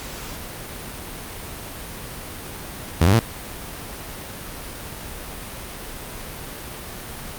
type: tone with pitch steps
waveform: sawtooth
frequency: 82.9 / 97.45 / 114.56 Hz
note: E2 / G2 / A#2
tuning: +10 / -10 / -30 cents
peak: -9 dBFS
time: 3.01-3.193 s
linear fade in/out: 5 ms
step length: 61 ms
effects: pink hiss -34 dBFS RMS until 7.38 s + Opus 48 kbps